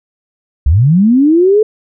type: linear sweep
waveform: sine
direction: up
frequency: 59.9 to 440 Hz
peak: -5 dBFS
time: 0.66-1.63 s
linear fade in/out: 5 ms
effects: none